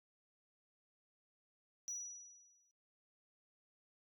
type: tone with exponential decay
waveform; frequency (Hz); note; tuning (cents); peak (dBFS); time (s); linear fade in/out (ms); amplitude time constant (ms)
sine; 5860; F#8; -18; -37; 1.88-2.71; 0; 180
effects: noise-tail reverb RT60 0.5 s tail -23 dB re dry + tanh soft clip ceiling -39 dBFS